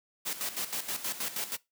white noise with tremolo, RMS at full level -33 dBFS, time 0.25-1.57 s, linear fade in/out 20 ms, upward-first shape square, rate 6.3 Hz, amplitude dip 70%, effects noise-tail reverb RT60 0.2 s tail -21 dB re dry + high-pass 150 Hz 12 dB/octave

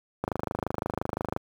click train, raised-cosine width 1 ms, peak -13 dBFS, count 30, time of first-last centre 0.24-1.364 s, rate 25.8 Hz, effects high-pass 60 Hz 12 dB/octave + 8-bit

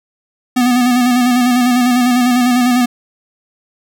square tone with vibrato, 246.9 Hz, B3, in tune, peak -10 dBFS, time 0.56-2.86 s, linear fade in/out 10 ms, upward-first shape square, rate 10 Hz, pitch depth 33 cents each way, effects none

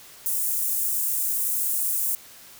white high-pass noise, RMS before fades -25 dBFS, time 0.26-2.15 s, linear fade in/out 0 ms, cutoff 8200 Hz, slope 24 dB/octave, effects white hiss -47 dBFS RMS until 2.59 s

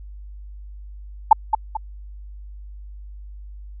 sine tone with echo, 871 Hz, A5, 18 cents flat, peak -4 dBFS, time 1.31-1.33 s, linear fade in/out 5 ms, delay 220 ms, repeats 2, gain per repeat -8 dB, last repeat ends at 1.77 s, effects added 50 Hz sine -35 dBFS peak until 3.8 s

